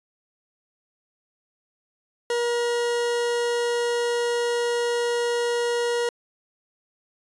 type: tone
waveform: 40% pulse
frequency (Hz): 476.6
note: A#4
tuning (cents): +38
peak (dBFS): -21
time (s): 2.3-6.09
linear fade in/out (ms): 2
effects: resampled to 22050 Hz